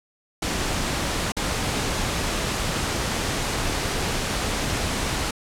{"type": "noise with dropouts", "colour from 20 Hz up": "pink", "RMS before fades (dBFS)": -25, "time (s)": [0.42, 5.31], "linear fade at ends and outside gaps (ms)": 5, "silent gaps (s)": [1.321, 1.366], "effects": ["low-pass 9000 Hz 12 dB/octave"]}